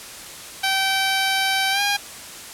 10% pulse tone with pitch glide, 773 to 811 Hz, G5 to G#5, -24 to -41 cents, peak -10 dBFS, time 0.63-1.97 s, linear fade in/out 10 ms, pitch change +83 cents, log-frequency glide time 1.71-1.81 s, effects white hiss -37 dBFS RMS until 2.53 s + low-pass 11000 Hz 12 dB/octave

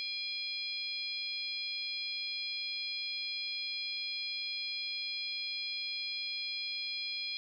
harmonic tone with a mistuned harmonic, 830.6 Hz, G#5, in tune, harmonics 3 / 4 / 5 / 6, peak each -41 / -42 / -39 / -43 dBFS, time 0-7.37 s, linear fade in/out 0 ms, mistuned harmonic 3, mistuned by -68 cents, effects none

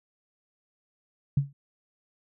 sine tone with exponential decay, 140 Hz, C#3, 18 cents sharp, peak -16 dBFS, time 1.37-1.53 s, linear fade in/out 5 ms, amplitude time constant 33 ms, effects none

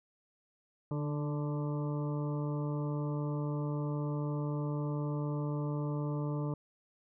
harmonic tone with a mistuned harmonic, 146.83 Hz, D3, in tune, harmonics 1 / 2 / 3 / 4 / 6 / 7 / 8, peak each -33 / -39 / -43 / -45 / -49 / -50 / -51 dBFS, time 0.91-6.54 s, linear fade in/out 2 ms, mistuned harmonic 2, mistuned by +23 cents, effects none

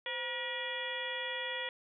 harmonic tone with a mistuned harmonic, 479.7 Hz, A#4, 50 cents sharp, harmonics 1 / 2 / 3 / 4 / 5 / 6 / 7, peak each -43 / -45 / -48 / -39 / -45 / -46 / -41 dBFS, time 0.06-1.69 s, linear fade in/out 2 ms, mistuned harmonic 1, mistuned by +120 cents, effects none

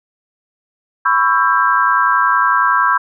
sine chord, C# half-diminished seventh, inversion third, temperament just, 997.9 / 1108.7 / 1330.5 / 1596.6 Hz, B5 / C#6 / E6 / G6, +18 / 0 / +16 / +31 cents, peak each -16 dBFS, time 1.05-2.98 s, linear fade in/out 10 ms, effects none

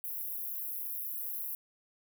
white high-pass noise, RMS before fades -38 dBFS, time 0.04-1.55 s, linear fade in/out 0 ms, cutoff 11000 Hz, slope 96 dB/octave, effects none

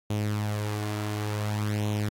sawtooth tone with flanger, 105.1 Hz, G#2, 21 cents sharp, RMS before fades -29 dBFS, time 0.1-2.09 s, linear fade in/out 5 ms, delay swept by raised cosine 0.3 to 3 ms, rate 0.56 Hz, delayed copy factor +0.5, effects AAC 48 kbps

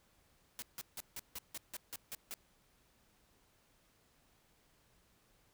white noise bursts, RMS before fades -44 dBFS, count 10, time 0.59-2.34 s, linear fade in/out 0 ms, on 31 ms, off 160 ms, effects pink hiss -71 dBFS RMS until 5.53 s

